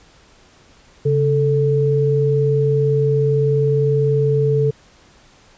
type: tone pair together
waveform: sine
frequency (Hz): 138.5 / 439.7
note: C#3 / A4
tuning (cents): -1 / -1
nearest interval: octave + minor sixth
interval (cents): 2000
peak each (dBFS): -16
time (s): 1.05-4.71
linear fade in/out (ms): 10
effects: pink hiss -50 dBFS RMS until 5.57 s + resampled to 16000 Hz